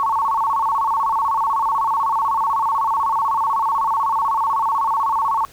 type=tone with vibrato; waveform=sine; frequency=1000 Hz; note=B5; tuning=21 cents sharp; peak=-16 dBFS; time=0-5.45 s; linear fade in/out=0 ms; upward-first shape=square; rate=16 Hz; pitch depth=180 cents each way; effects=pink hiss -46 dBFS RMS until 5.52 s